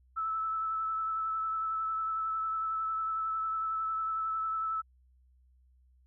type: tone with vibrato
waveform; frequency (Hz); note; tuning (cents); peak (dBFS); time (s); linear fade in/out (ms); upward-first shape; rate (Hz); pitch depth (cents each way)
sine; 1311; E6; -10; -30; 0.16-4.82; 20; triangle; 11; 19
effects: added 63 Hz sine -61 dBFS peak until 6.06 s